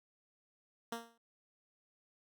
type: tone with exponential decay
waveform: 10% pulse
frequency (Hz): 231.6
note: A#3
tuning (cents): -11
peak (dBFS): -28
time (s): 0.92-1.18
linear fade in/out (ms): 5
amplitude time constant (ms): 55
effects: none